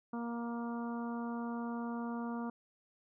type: harmonic tone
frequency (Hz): 235.1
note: A#3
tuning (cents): +15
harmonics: 1 / 2 / 3 / 4 / 5 / 6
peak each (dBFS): -37 / -47 / -48 / -47 / -49 / -53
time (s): 0.13-2.5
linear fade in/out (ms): 5
effects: none